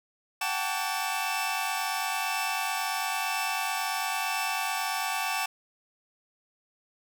sawtooth tone cluster, 741 / 790 / 884 / 1145 / 2651 Hz, F#5 / G5 / A5 / D6 / E7, +2 / +13 / +8 / -44 / +9 cents, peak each -31 dBFS, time 0.41-5.46 s, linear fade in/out 5 ms, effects none

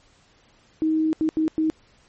sine tone bursts at uneven times, 315.4 Hz, D#4, 24 cents sharp, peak -18 dBFS, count 4, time 0.82-1.13 / 1.21-1.29 / 1.37-1.48 / 1.58-1.7 s, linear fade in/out 0 ms, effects pink hiss -58 dBFS RMS until 2.08 s + MP3 32 kbps

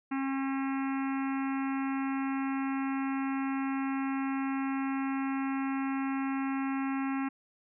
harmonic tone with a mistuned harmonic, 270 Hz, C#4, 45 cents flat, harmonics 1 / 3 / 4 / 5 / 6 / 7 / 8 / 9 / 10, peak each -30 / -40 / -42 / -44 / -46 / -47 / -48 / -49 / -50 dBFS, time 0.11-7.29 s, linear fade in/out 10 ms, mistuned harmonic 7, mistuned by +18 cents, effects none

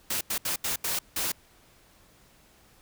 white noise bursts at uneven times, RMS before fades -29 dBFS, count 6, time 0.1-0.21 / 0.3-0.38 / 0.45-0.56 / 0.64-0.76 / 0.84-0.99 / 1.16-1.32 s, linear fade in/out 5 ms, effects pink hiss -59 dBFS RMS until 2.81 s

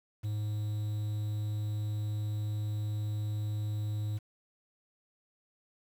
triangle tone with quantisation, 105.8 Hz, G#2, 33 cents sharp, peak -29 dBFS, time 0.23-4.19 s, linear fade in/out 20 ms, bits 9, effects none

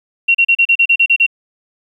sine tone bursts, 2741 Hz, F7, 33 cents flat, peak -7 dBFS, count 10, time 0.28-1.265 s, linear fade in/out 10 ms, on 67 ms, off 35 ms, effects 8-bit

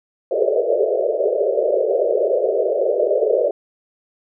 white band-pass noise, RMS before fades -18 dBFS, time 0.31-3.51 s, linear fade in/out 5 ms, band 380 to 630 Hz, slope 96 dB/octave, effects none

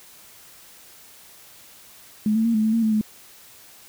sine tone with pitch steps, 213.2 / 222.7 / 230.8 / 216.1 / 219.3 / 228.9 / 218.7 / 214.7 Hz, G#3 / A3 / A#3 / A3 / A3 / A#3 / A3 / A3, +46 / +21 / -17 / -31 / -6 / -31 / -10 / -42 cents, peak -17 dBFS, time 2.26-3.012 s, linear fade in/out 2 ms, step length 94 ms, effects white hiss -48 dBFS RMS until 3.88 s

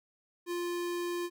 square tone, 349.2 Hz, F4, in tune, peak -33 dBFS, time 0.46-1.3 s, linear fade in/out 50 ms, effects none

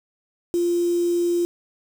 sine tone with quantisation, 346.6 Hz, F4, 13 cents flat, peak -18 dBFS, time 0.54-1.45 s, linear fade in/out 0 ms, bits 6, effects none

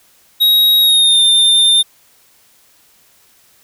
square tone with pitch glide, 3800 to 3605 Hz, A#7 to A7, +33 to +41 cents, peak -8 dBFS, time 0.4-1.83 s, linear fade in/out 20 ms, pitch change -92 cents, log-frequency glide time 0.8-1.21 s, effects white hiss -51 dBFS RMS until 3.63 s

